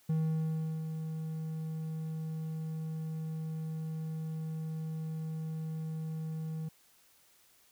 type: tone with ADSR envelope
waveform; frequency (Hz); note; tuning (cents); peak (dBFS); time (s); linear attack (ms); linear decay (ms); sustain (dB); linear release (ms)
triangle; 158.8; D#3; +36; -25; 0.09-6.69; 8; 730; -8; 9
effects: white hiss -65 dBFS RMS until 7.71 s

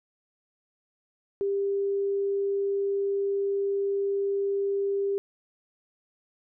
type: tone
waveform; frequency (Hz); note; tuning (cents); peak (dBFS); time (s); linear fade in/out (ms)
sine; 397.4; G4; +24; -24; 1.41-5.18; 0
effects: none

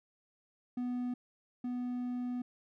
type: tone pair in turn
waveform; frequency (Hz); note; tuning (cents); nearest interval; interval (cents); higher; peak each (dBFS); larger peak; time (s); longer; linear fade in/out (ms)
triangle; 246.9 / 246.9; B3 / B3; 0 / 0; unison; 0; neither; -31 / -32; first; 0.77-1.14 / 1.64-2.42; second; 5
effects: none

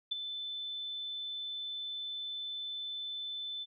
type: tone with ADSR envelope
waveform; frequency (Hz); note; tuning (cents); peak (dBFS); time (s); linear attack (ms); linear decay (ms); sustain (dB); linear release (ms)
sine; 3520; A7; 0; -28; 0.11-3.66; 11; 14; -9; 37
effects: none

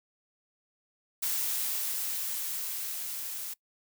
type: noise with level ramp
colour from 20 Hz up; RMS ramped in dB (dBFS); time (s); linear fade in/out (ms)
blue; -30 to -38; 1.22-3.54; 10
effects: noise-tail reverb RT60 0.1 s tail -22 dB re dry

